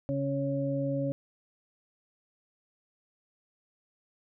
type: harmonic tone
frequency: 138.59 Hz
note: C#3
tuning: in tune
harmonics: 1 / 2 / 4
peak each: -32 / -32 / -32 dBFS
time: 0.09-1.12 s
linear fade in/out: 0 ms
effects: none